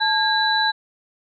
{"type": "tone cluster", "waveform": "sine", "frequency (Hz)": [873, 1628, 3967], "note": ["A5", "G#6", "B7"], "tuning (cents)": [-14, -35, 7], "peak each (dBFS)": -21, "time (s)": [0, 0.72], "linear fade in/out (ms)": 20, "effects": []}